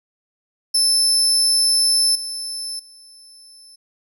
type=tone with level steps; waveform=30% pulse; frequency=5274 Hz; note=E8; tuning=in tune; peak=-10 / -22 / -39 dBFS; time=0.74-3.76 s; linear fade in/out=10 ms; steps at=2.15 / 2.79 s; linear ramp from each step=5 ms; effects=none